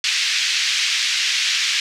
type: band-pass noise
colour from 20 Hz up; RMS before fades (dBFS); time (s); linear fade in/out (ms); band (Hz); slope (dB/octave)
pink; -20; 0.04-1.8; 2; 2100 to 5900; 24
effects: none